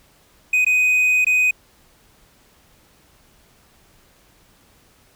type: tone with dropouts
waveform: triangle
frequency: 2500 Hz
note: D#7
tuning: 8 cents sharp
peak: -12 dBFS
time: 0.53-1.51 s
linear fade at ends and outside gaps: 5 ms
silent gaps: 0.648-0.664 / 1.247-1.266 s
effects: pink hiss -55 dBFS RMS until 5.15 s